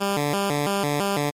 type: tone with vibrato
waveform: 10% pulse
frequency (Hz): 170.3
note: F3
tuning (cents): -43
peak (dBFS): -13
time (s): 0-1.31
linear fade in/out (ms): 20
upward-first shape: square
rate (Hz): 3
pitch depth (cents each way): 270
effects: MP3 64 kbps